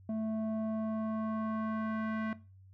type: tone with low-pass filter sweep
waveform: square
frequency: 219.4 Hz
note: A3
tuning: 5 cents flat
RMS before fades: -35 dBFS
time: 0.09-2.33 s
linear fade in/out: 2 ms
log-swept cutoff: 520 to 1800 Hz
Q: 2
effects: noise-tail reverb RT60 0.3 s tail -17 dB re dry + added 95 Hz sine -54 dBFS peak until 2.73 s